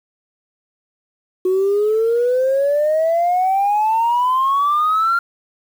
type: exponential sweep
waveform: sine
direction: up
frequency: 366 to 1396.9 Hz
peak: -12 dBFS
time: 1.45-5.19 s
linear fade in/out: 5 ms
effects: tanh soft clip ceiling -10 dBFS + 7-bit